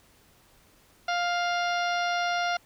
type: harmonic tone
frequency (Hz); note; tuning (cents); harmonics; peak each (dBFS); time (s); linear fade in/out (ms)
701; F5; +6; 1 / 2 / 3 / 4 / 5 / 6 / 7 / 8; -27 / -30 / -36 / -38 / -40 / -41 / -45 / -42; 1.08-2.57; 5
effects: pink hiss -60 dBFS RMS until 2.65 s